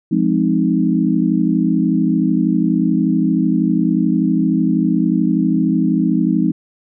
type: chord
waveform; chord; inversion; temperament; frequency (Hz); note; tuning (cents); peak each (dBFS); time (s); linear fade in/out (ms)
sine; F minor seventh; none; equal with one note detuned; 174.61 / 207.7 / 259.8 / 311.1; F3 / Ab3 / C4 / Eb4; 0 / 0 / -12 / 0; -18; 0.11-6.52; 10
effects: none